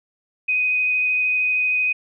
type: tone with vibrato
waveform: sine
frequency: 2501 Hz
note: D#7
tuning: 8 cents sharp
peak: -17 dBFS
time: 0.48-1.93 s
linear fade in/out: 10 ms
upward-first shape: sine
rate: 13 Hz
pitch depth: 9 cents each way
effects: none